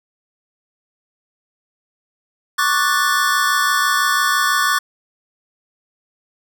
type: chord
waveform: square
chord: D major seventh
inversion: third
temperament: equal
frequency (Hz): 1108.7 / 1174.7 / 1480 / 1760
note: C#6 / D6 / F#6 / A6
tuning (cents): 0 / 0 / 0 / 0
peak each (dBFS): -21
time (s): 2.58-4.79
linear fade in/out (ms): 10
effects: none